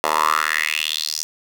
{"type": "tone with high-pass filter sweep", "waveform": "10% pulse", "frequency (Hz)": 77.4, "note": "D#2", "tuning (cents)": -9, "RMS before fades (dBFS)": -21, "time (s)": [0.04, 1.23], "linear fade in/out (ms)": 0, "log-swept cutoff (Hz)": [740, 5800], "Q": 4.6, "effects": ["7-bit"]}